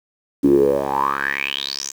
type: tone with band-pass filter sweep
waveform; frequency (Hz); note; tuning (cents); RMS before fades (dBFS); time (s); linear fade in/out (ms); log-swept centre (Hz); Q
10% pulse; 69.3; C#2; 0; -19; 0.43-1.92; 20; 280 to 6900; 8.6
effects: 7-bit